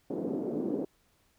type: band-pass noise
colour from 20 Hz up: white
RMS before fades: -33 dBFS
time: 0.1-0.85 s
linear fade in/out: 5 ms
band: 200 to 430 Hz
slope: 24 dB/octave
effects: pink hiss -69 dBFS RMS until 1.38 s